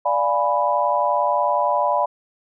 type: chord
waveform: sine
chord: D diminished seventh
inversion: none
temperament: equal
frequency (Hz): 587.3 / 698.5 / 830.6 / 987.8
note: D5 / F5 / Ab5 / Cb6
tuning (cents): 0 / 0 / 0 / 0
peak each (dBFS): -22 / -24 / -24 / -20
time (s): 0.05-2.06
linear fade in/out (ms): 10
effects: none